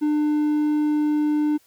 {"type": "tone", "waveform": "triangle", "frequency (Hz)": 299.9, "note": "D4", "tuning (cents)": 36, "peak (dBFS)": -16, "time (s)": [0.01, 1.58], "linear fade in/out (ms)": 20, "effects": ["white hiss -59 dBFS RMS until 1.66 s"]}